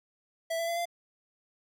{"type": "tone with pitch steps", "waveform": "square", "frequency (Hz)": [659.3, 669.3, 679.4, 689.7], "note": ["E5", "E5", "F5", "F5"], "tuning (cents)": [0, 26, -48, -22], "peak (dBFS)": -30, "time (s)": [0.5, 0.856], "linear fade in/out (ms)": 10, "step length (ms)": 89, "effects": []}